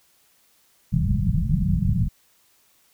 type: low-pass noise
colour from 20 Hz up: white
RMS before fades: -21 dBFS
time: 0.92-2.09 s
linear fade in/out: 20 ms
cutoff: 200 Hz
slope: 96 dB/octave
effects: white hiss -61 dBFS RMS until 2.93 s